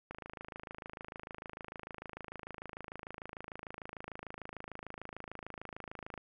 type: click train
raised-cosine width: 0.5 ms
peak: -28 dBFS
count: 163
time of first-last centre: 0.11-6.177 s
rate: 26.7 Hz
effects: none